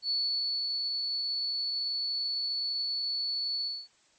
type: tone with ADSR envelope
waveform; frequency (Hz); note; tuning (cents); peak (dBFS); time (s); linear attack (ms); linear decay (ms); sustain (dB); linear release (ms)
sine; 4435; C#8; 0; -26; 0.02-3.88; 80; 570; -3; 240
effects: white hiss -65 dBFS RMS until 4.18 s + MP3 32 kbps